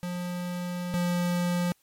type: tone pair in turn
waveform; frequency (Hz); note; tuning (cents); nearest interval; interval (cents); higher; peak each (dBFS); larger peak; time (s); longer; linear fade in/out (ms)
square; 177.5 / 176.07; F3 / F3; +28 / +14; unison; 14; first; -31 / -25; second; 0.03-0.94 / 0.94-1.72; first; 0
effects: white hiss -67 dBFS RMS until 1.82 s + MP3 64 kbps